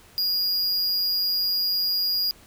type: tone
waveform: square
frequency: 4858 Hz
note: D#8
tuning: 42 cents flat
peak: -22 dBFS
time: 0.18-2.31 s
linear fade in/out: 0 ms
effects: pink hiss -52 dBFS RMS until 2.46 s